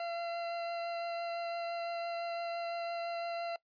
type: tone with vibrato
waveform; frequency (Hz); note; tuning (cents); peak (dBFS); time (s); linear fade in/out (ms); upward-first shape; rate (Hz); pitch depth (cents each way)
40% pulse; 682; F5; -41; -35; 0-3.56; 2; triangle; 5.9; 10
effects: noise-tail reverb RT60 0.1 s tail -21 dB re dry + resampled to 11025 Hz